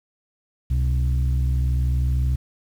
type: tone pair together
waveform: sine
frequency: 67.08 / 127.7 Hz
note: C2 / C3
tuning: +44 / -42 cents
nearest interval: major seventh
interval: 1114 cents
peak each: -17 / -22 dBFS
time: 0.7-2.36 s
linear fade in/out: 10 ms
effects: tanh soft clip ceiling -15 dBFS + 8-bit